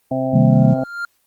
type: harmonic tone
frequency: 131.2 Hz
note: C3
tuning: 5 cents sharp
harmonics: 1 / 2 / 4 / 5 / 6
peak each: -26 / -21 / -25 / -22 / -28 dBFS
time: 0.11-0.84 s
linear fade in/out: 5 ms
type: chord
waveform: sine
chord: C minor seventh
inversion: none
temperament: equal with one note detuned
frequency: 130.81 / 155.56 / 196 / 230.1 Hz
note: C3 / Eb3 / G3 / Bb3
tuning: 0 / 0 / 0 / -22 cents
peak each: -16 dBFS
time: 0.33-0.74 s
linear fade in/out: 10 ms
type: tone with exponential growth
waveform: triangle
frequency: 1396.9 Hz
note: F6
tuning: in tune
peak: -18 dBFS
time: 0.49-1.05 s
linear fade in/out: 2 ms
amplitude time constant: 120 ms
effects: white hiss -63 dBFS RMS until 1.26 s + Opus 24 kbps